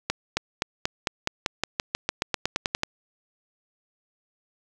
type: accelerating click train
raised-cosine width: 0.2 ms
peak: -6 dBFS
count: 18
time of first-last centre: 0.1-2.834 s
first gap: 270 ms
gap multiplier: 0.93
effects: none